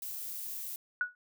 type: noise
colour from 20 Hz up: violet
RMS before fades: -40 dBFS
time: 0.02-0.76 s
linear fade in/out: 2 ms
type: tone with exponential decay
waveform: sine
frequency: 1466 Hz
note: F#6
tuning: 16 cents flat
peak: -24 dBFS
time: 1.01-1.15 s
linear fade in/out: 1 ms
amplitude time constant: 29 ms
effects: none